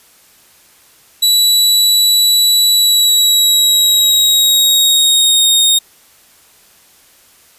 sawtooth tone with pitch glide, 3933 to 3712 Hz, B7 to A#7, -8 to -8 cents, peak -5 dBFS, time 1.22-5.79 s, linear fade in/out 10 ms, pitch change -100 cents, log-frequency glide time 2.73-5.49 s, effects white hiss -47 dBFS RMS until 7.58 s + resampled to 32000 Hz

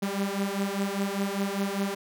sawtooth beating tone pair, 195.6 / 200.6 Hz, G3 / G3, -4 / +40 cents, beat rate 5 Hz, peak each -26 dBFS, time 0.02-1.95 s, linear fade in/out 10 ms, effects none

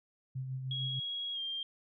sine tone with tremolo, 130.81 Hz, C3, in tune, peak -34 dBFS, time 0.35-1 s, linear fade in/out 10 ms, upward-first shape sine, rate 6.6 Hz, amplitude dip 40%
sine tone with pitch glide, 3310 to 3190 Hz, G#7 to G7, -6 to +30 cents, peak -35 dBFS, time 0.71-1.63 s, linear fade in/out 2 ms, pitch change -64 cents, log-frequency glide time 1.33-1.4 s
effects none

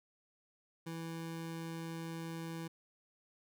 25% pulse tone, 164.7 Hz, E3, 1 cent flat, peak -37 dBFS, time 0.86-2.68 s, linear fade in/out 10 ms, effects none

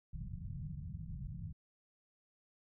white low-pass noise, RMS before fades -44 dBFS, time 0.13-1.53 s, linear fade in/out 10 ms, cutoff 170 Hz, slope 48 dB/octave, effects none

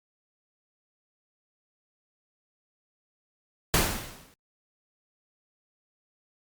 pink noise with exponential decay, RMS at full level -20 dBFS, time 3.74-4.34 s, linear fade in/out 0 ms, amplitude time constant 130 ms, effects Opus 48 kbps

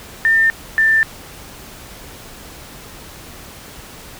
sine tone pair in turn, 1802 / 1780.3 Hz, A6 / A6, +41 / +20 cents, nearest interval unison, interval 21 cents, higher first, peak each -10 dBFS, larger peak neither, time 0.25-0.5 / 0.78-1.03 s, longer neither, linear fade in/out 0 ms, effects pink hiss -37 dBFS RMS until 4.19 s

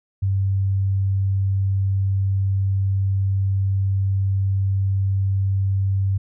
sine tone, 97.2 Hz, G2, 14 cents flat, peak -17 dBFS, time 0.22-6.18 s, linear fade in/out 10 ms, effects none

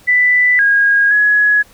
sine tone with pitch steps, 1986 / 1635 / 1681 Hz, B6 / G#6 / G#6, +9 / -28 / +20 cents, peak -8 dBFS, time 0.07-1.63 s, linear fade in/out 20 ms, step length 520 ms, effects pink hiss -46 dBFS RMS until 1.73 s

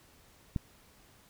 click, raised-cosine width 5 ms, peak -18 dBFS, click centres 0.562 s, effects pink hiss -61 dBFS RMS until 1.29 s

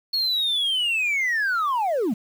sine linear sweep, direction down, 4361 to 185 Hz, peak -18 dBFS, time 0.13-2.14 s, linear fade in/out 10 ms, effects tanh soft clip ceiling -19 dBFS + 8-bit

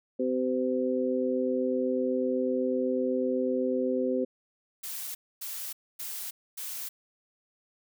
harmonic tone, 128 Hz, C3, 38 cents flat, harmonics 2 / 3 / 4, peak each -29 / -31 / -29 dBFS, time 0.19-4.25 s, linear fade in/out 10 ms
blue noise bursts, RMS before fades -37 dBFS, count 4, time 4.83-6.89 s, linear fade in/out 10 ms, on 320 ms, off 260 ms
effects none

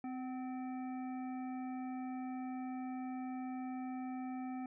harmonic tone with a mistuned harmonic, 258.1 Hz, C4, 23 cents flat, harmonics 1 / 3 / 5 / 7 / 9, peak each -40 / -47 / -58 / -63 / -60 dBFS, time 0.04-4.66 s, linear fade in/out 2 ms, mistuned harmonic 3, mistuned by -36 cents, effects none

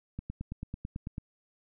click train, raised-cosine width 5 ms, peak -24 dBFS, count 10, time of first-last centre 0.19-1.181 s, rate 9.08 Hz, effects none

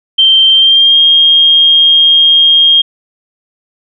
sine tone with pitch glide, 3136 to 3232 Hz, G7 to G#7, 0 to -48 cents, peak -3 dBFS, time 0.18-2.82 s, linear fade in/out 10 ms, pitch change +52 cents, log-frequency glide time 0.5-0.99 s, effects none

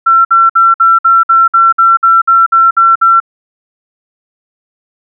sine tone bursts, 1351 Hz, E6, 42 cents sharp, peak -3 dBFS, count 13, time 0.06-3.202 s, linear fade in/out 10 ms, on 190 ms, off 56 ms, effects none

